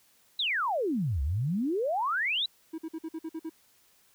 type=exponential two-way sweep; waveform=sine; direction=down then up; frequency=4045 to 64.6 to 4045 Hz; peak=-26 dBFS; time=0.39-2.46 s; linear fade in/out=5 ms; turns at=1.22 s
type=tone bursts; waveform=triangle; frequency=321.9 Hz; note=E4; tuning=41 cents flat; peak=-31 dBFS; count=8; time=2.73-3.497 s; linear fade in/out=10 ms; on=53 ms; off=49 ms
effects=white hiss -64 dBFS RMS until 4.14 s